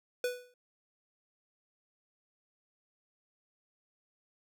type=tone with exponential decay; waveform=square; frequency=493.9 Hz; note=B4; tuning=in tune; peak=-28 dBFS; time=0.24-0.54 s; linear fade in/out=2 ms; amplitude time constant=64 ms; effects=none